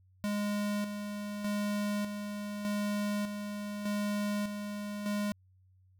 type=tone with tremolo; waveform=square; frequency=206.2 Hz; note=G#3; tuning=12 cents flat; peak=-31 dBFS; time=0.24-5.32 s; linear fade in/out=0 ms; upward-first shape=square; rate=0.83 Hz; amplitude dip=50%; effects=added 93 Hz sine -61 dBFS peak until 5.99 s